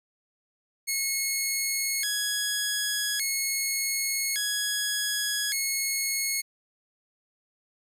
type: tone with vibrato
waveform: 10% pulse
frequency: 1909 Hz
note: A#6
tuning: 41 cents sharp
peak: -17 dBFS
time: 0.87-6.42 s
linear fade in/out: 20 ms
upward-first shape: square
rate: 0.43 Hz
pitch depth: 230 cents each way
effects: none